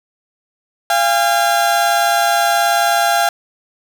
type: tone pair together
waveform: 30% pulse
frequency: 690.3 / 809 Hz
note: F5 / G#5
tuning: -20 / -46 cents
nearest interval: minor third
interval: 274 cents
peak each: -12 / -13 dBFS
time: 0.9-3.29 s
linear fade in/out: 2 ms
effects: none